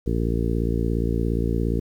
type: harmonic tone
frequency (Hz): 57.2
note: A#1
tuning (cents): -32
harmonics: 1 / 2 / 3 / 4 / 5 / 6 / 7 / 8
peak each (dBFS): -24 / -27 / -29 / -30 / -31 / -32 / -32 / -33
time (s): 0.06-1.8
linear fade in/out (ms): 10
effects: 9-bit